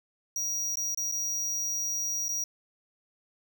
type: tone with dropouts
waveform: square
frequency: 5750 Hz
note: F8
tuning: 50 cents sharp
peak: -29 dBFS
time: 0.36-2.44 s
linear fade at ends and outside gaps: 2 ms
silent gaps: 0.756-0.771 / 0.947-0.974 / 1.115-1.122 / 2.283-2.29 s
effects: 11-bit